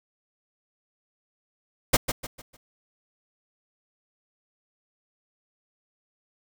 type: noise with echo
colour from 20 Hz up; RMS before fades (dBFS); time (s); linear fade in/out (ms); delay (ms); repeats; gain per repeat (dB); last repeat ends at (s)
pink; -17; 1.93-1.97; 10; 150; 4; -9; 2.57
effects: none